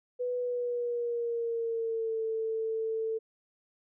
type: tone with pitch glide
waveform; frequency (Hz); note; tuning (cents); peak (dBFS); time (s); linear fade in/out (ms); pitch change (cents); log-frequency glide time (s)
sine; 493.9 to 445.1; B4 to A4; 0 to +20; -29; 0.19-3.19; 20; -180; 0.37-2.21
effects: none